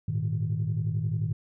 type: chord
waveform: sine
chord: Ab suspended second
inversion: none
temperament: equal with one note detuned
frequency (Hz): 103.83 / 115.07 / 155.56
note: Ab2 / Bb2 / Eb3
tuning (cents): 0 / -22 / 0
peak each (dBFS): -29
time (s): 0.08-1.33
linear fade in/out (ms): 5
effects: tanh soft clip ceiling -19 dBFS